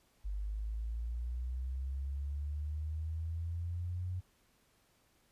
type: linear sweep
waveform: sine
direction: up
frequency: 49 to 91.7 Hz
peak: -35 dBFS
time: 0.24-4.21 s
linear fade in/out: 20 ms
effects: pink hiss -71 dBFS RMS until 5.31 s + resampled to 32000 Hz